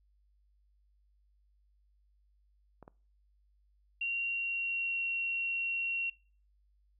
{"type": "clicks", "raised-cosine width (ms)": 1, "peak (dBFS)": -36, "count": 2, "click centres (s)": [2.827, 2.879]}
{"type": "tone with pitch glide", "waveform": "sine", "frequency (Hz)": [2757, 2738], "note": ["F7", "F7"], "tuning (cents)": [-23, -35], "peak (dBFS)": -31, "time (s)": [4.01, 6.1], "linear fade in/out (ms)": 5, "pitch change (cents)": -12, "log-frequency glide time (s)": [4.23, 5.03]}
{"effects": ["noise-tail reverb RT60 0.4 s tail -23 dB re dry", "added 50 Hz sine -66 dBFS peak until 6.99 s"]}